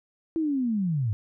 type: linear sweep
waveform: sine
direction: down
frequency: 332.7 to 97.3 Hz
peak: -23 dBFS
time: 0.36-1.13 s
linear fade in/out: 0 ms
effects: none